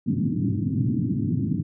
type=band-pass noise; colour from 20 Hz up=pink; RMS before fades=-24 dBFS; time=0.06-1.63 s; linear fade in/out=20 ms; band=100 to 300 Hz; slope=48 dB/octave; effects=none